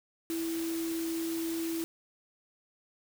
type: tone in noise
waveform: sine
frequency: 329.6 Hz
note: E4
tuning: in tune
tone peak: -31 dBFS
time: 0.3-1.84 s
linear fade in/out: 0 ms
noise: white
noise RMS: -42 dBFS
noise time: 0.3-1.84 s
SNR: +8 dB
effects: none